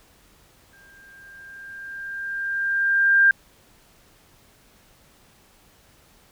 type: tone with exponential growth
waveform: sine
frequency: 1594 Hz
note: G6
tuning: 28 cents sharp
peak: -11 dBFS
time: 0.73-3.31 s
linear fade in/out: 2 ms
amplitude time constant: 560 ms
effects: pink hiss -56 dBFS RMS until 6.31 s